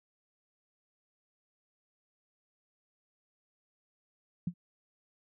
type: tone with exponential decay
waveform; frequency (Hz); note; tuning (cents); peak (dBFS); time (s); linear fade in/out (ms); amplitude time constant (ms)
sine; 174.61; F3; 0; -26; 4.47-4.54; 5; 15
effects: none